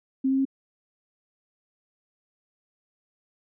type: tone with pitch steps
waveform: sine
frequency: 265.3 / 267.6 / 269.9 Hz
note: C4 / C4 / C#4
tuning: +24 / +39 / -46 cents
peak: -20 dBFS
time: 0.24-0.453 s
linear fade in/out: 10 ms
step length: 71 ms
effects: none